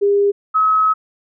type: tone pair in turn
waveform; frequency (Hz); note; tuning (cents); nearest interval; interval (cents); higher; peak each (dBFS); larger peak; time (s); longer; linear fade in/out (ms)
sine; 403.7 / 1281.7; G#4 / E6; -49 / -49; octave + minor sixth; 2000; second; -11; neither; 0.01-0.32 / 0.54-0.94; second; 20
effects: none